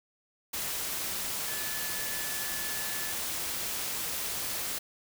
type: tone in noise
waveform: sine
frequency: 1733 Hz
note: A6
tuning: 27 cents flat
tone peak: -41 dBFS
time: 1.47-3.13 s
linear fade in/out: 10 ms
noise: white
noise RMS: -34 dBFS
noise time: 0.53-4.79 s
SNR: -10 dB
effects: none